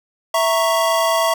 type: chord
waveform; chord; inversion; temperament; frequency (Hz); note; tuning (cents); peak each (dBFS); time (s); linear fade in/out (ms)
square; A# diminished; second; equal; 659.3 / 932.3 / 1108.7; E5 / A#5 / C#6; 0 / 0 / 0; -18 / -22 / -21; 0.34-1.34; 5
effects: none